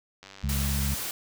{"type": "click train", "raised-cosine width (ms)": 0.2, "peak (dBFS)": -28, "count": 47, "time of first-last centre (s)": [0.23, 0.704], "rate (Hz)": 97.1}
{"type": "harmonic tone", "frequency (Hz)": 69.3, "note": "C#2", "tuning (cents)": 0, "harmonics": [1, 2, 3], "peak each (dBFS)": [-27, -31, -34], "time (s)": [0.43, 0.95], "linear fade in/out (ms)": 10}
{"type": "noise", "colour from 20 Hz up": "white", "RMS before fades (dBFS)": -33, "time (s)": [0.49, 1.11], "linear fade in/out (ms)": 2}
{"effects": []}